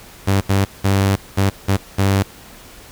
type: tone bursts at uneven times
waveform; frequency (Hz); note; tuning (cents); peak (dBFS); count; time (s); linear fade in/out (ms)
sawtooth; 98; G2; 0; -9; 6; 0.27-0.41 / 0.49-0.65 / 0.84-1.16 / 1.37-1.5 / 1.68-1.77 / 1.98-2.23; 10
effects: pink hiss -41 dBFS RMS until 2.91 s